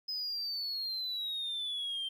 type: exponential sweep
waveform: sine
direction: down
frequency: 5080 to 3136 Hz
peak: -32 dBFS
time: 0.08-2.09 s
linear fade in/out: 10 ms
effects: tanh soft clip ceiling -32 dBFS + 11-bit